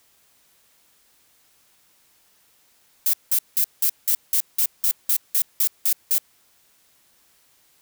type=noise bursts; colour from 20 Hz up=violet; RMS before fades=-19 dBFS; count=13; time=3.06-6.182 s; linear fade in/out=2 ms; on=74 ms; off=180 ms; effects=white hiss -60 dBFS RMS until 7.81 s